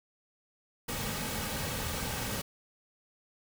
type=noise with comb filter; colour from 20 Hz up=pink; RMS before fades=-35 dBFS; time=0.88-2.42 s; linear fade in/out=10 ms; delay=2.9 ms; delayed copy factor=-0.5; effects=none